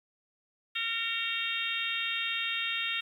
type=harmonic tone with a mistuned harmonic; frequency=459.3 Hz; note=A#4; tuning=26 cents flat; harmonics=3 / 4 / 5 / 6 / 7 / 8; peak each=-40 / -39 / -38 / -34 / -37 / -36 dBFS; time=0.75-3.01 s; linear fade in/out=10 ms; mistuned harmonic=5; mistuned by=-28 cents; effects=10-bit